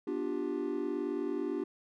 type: chord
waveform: triangle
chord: G dominant seventh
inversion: first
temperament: just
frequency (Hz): 245 / 294 / 352.8 / 392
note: B3 / D4 / F4 / G4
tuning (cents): -14 / +2 / +18 / 0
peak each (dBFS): -39 / -34 / -35 / -35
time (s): 0.07-1.64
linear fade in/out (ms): 5
effects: none